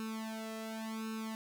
sawtooth tone with flanger, 221.2 Hz, A3, 9 cents sharp, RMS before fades -41 dBFS, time 0-1.35 s, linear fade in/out 0 ms, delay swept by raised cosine 0.75 to 1.55 ms, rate 0.91 Hz, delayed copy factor +1, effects none

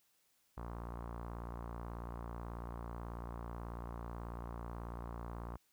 sawtooth tone with low-pass filter, 58.27 Hz, A#1, in tune, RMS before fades -45 dBFS, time 0.57-5.57 s, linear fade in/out 5 ms, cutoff 1100 Hz, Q 3, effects white hiss -75 dBFS RMS until 5.72 s

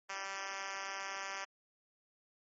5% pulse tone with high-pass filter, 195 Hz, G3, 9 cents flat, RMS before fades -42 dBFS, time 0.09-1.45 s, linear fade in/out 10 ms, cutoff 750 Hz, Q 0.71, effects MP3 32 kbps

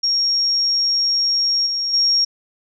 sine tone with level steps, 5570 Hz, F8, 5 cents flat, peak -15 / -19 / -13 dBFS, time 0.03-2.25 s, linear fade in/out 10 ms, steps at 1.66 / 1.93 s, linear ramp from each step 10 ms, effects none

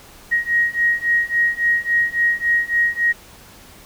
sine beating tone pair, 1883 / 1886.6 Hz, A#6 / A#6, +17 / +20 cents, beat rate 3.6 Hz, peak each -19 / -18 dBFS, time 0.31-3.13 s, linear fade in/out 20 ms, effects pink hiss -44 dBFS RMS until 3.85 s

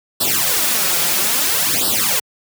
white noise with flanger, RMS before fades -17 dBFS, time 0.2-2.2 s, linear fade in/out 10 ms, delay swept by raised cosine 0.22 to 5.82 ms, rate 0.6 Hz, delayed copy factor +0.9, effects high-pass 100 Hz 12 dB/octave

